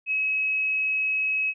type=tone; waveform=sine; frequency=2561 Hz; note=D#7; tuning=49 cents sharp; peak=-22 dBFS; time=0.06-1.54 s; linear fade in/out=50 ms; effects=none